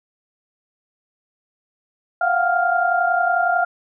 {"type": "tone cluster", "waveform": "sine", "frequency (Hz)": [690, 721, 766, 1399], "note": ["F5", "F#5", "G5", "F6"], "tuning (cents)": [-21, -45, -40, 3], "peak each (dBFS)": [-21, -20, -27, -20], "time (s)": [2.21, 3.65], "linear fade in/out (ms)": 5, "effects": []}